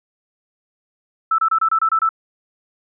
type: tone bursts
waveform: sine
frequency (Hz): 1318.5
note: E6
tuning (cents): 0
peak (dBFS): -13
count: 8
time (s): 1.31-2.091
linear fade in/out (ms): 5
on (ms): 74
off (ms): 27
effects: none